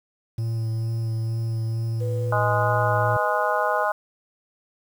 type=tone with vibrato; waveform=triangle; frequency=113 Hz; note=A2; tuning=47 cents sharp; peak=-21 dBFS; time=0.38-3.17 s; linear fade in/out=5 ms; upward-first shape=sine; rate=2.2 Hz; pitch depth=16 cents each way
type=tone with pitch glide; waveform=sine; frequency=493.9 to 497.3 Hz; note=B4 to B4; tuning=0 to +12 cents; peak=-29 dBFS; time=2-3.85 s; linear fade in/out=20 ms; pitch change=+12 cents; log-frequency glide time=2.56-3.41 s
type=harmonic tone; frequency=207.7 Hz; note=G#3; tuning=in tune; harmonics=3 / 4 / 5 / 6 / 7; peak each=-25 / -26 / -27 / -28 / -28 dBFS; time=2.32-3.92 s; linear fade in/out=5 ms
effects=8-bit